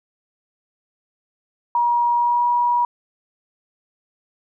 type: tone with pitch glide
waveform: sine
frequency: 954 to 963.4 Hz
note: A#5 to B5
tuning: +40 to -43 cents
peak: -15 dBFS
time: 1.75-2.85 s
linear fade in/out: 2 ms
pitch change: +17 cents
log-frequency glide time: 2.15-2.46 s
effects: none